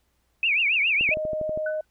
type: tone with vibrato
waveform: sine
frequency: 2489 Hz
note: D#7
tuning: in tune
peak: -19 dBFS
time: 0.43-1.14 s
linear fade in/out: 2 ms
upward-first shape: triangle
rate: 7.2 Hz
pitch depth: 240 cents each way
type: click train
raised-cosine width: 2 ms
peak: -22 dBFS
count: 8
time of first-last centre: 1.01-1.575 s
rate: 12.4 Hz
type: tone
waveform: sine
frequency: 620 Hz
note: D#5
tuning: 6 cents flat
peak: -25 dBFS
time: 1.11-1.81 s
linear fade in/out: 5 ms
type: tone with exponential decay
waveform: sine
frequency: 1497 Hz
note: F#6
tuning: 20 cents sharp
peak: -26 dBFS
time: 1.66-1.85 s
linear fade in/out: 5 ms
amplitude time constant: 40 ms
effects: added 60 Hz sine -70 dBFS peak until 1.9 s + pink hiss -71 dBFS RMS until 1.9 s